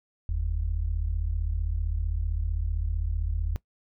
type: tone pair together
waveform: sine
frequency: 44.38 / 79.9 Hz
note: F1 / D#2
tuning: +29 / +47 cents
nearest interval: minor seventh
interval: 1018 cents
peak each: -27 / -29 dBFS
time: 0.29-3.56 s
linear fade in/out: 0 ms
effects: noise-tail reverb RT60 0.1 s tail -20 dB re dry